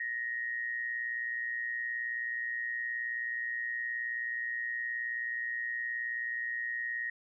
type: tone with amplitude modulation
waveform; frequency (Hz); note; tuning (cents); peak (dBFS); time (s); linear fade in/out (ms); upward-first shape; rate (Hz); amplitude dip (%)
sine; 1875; A#6; +10; -30; 0-7.1; 5; sine; 119; 60
effects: none